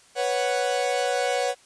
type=chord; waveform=45% pulse; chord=B suspended second; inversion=none; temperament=equal; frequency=493.9 / 554.4 / 740 Hz; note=B4 / C#5 / F#5; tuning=0 / 0 / 0 cents; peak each=-27 dBFS; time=0.15-1.55 s; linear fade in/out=50 ms; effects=white hiss -55 dBFS RMS until 1.65 s + resampled to 22050 Hz